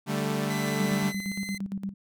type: chord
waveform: sawtooth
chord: D suspended fourth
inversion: none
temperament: equal with one note detuned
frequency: 145.99 / 196 / 220 Hz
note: D3 / G3 / A3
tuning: -10 / 0 / 0 cents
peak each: -27 dBFS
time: 0.06-1.13 s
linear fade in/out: 50 ms
type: tone with pitch glide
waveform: sawtooth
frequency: 2002 to 2055 Hz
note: B6 to C7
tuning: +23 to -32 cents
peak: -32 dBFS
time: 0.5-1.58 s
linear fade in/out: 5 ms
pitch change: +45 cents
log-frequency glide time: 0.95-1.32 s
type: tone with tremolo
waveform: sine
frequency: 196 Hz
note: G3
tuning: in tune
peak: -28 dBFS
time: 0.8-1.94 s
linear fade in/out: 5 ms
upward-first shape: square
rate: 8.7 Hz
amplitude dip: 75%
effects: none